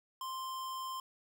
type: tone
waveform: square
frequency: 1046.5 Hz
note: C6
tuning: in tune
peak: -39 dBFS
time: 0.21-1 s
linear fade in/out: 2 ms
effects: none